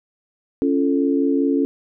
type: chord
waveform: sine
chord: Db augmented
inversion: none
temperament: equal with one note detuned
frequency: 277.2 / 342.2 / 440 Hz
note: Db4 / F4 / A4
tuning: 0 / -35 / 0 cents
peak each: -17 / -23 / -23 dBFS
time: 0.62-1.65 s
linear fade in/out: 0 ms
effects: none